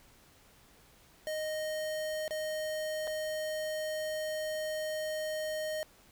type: tone with dropouts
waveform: square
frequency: 620 Hz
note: D#5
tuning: 6 cents flat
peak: -34 dBFS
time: 1.27-5.83 s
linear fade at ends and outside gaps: 0 ms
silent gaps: 2.279-2.308 / 3.072-3.076 s
effects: pink hiss -61 dBFS RMS until 6.11 s